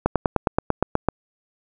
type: slowing click train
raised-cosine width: 1 ms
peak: -3 dBFS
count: 10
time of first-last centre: 0.06-1.087 s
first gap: 97 ms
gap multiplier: 1.04
effects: none